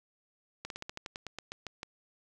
slowing click train, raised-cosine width 0.2 ms, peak -22 dBFS, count 13, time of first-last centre 0.65-1.831 s, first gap 52 ms, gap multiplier 1.11, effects none

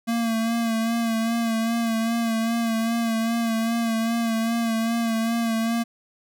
square tone with vibrato, 228.4 Hz, A#3, 35 cents flat, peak -22 dBFS, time 0.07-5.84 s, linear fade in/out 20 ms, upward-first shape sine, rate 2.5 Hz, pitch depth 35 cents each way, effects none

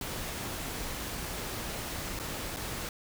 pink noise with dropouts, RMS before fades -37 dBFS, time 0.01-2.89 s, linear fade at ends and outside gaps 2 ms, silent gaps 2.191-2.197 / 2.563-2.568 s, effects none

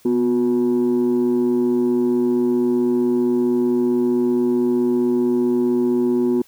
sine tone pair together, 246.9 / 362.4 Hz, B3 / F#4, 0 / -36 cents, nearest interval perfect fifth, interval 664 cents, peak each -16 dBFS, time 0.05-6.42 s, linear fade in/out 5 ms, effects tanh soft clip ceiling -12 dBFS + white hiss -53 dBFS RMS until 6.47 s

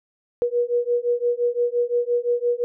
sine beating tone pair, 478.9 / 484.7 Hz, A#4 / B4, +47 / -32 cents, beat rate 5.8 Hz, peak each -22 dBFS, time 0.42-2.64 s, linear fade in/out 0 ms, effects none

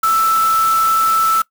sine tone in noise, 1321 Hz, E6, 3 cents sharp, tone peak -11 dBFS, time 0.03-1.42 s, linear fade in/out 5 ms, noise white, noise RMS -26 dBFS, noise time 0.03-1.42 s, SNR +12 dB, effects noise-tail reverb RT60 0.1 s tail -20 dB re dry

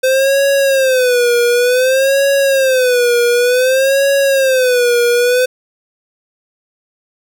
square tone with vibrato, 515 Hz, C5, 28 cents flat, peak -10 dBFS, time 0.03-5.46 s, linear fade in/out 10 ms, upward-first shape sine, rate 0.55 Hz, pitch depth 130 cents each way, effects none

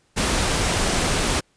pink noise, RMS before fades -21 dBFS, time 0.16-1.41 s, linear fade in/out 20 ms, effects pink hiss -63 dBFS RMS until 1.56 s + resampled to 22050 Hz

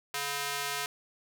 square tone with high-pass filter, 142 Hz, C#3, 42 cents sharp, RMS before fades -34 dBFS, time 0.14-0.86 s, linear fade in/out 2 ms, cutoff 1100 Hz, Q 0.55, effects none

